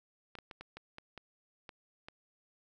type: clicks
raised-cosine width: 0.3 ms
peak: -30 dBFS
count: 9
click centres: 0.353 / 0.387 / 0.512 / 0.61 / 0.77 / 0.984 / 1.177 / 1.692 / 2.085 s
effects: none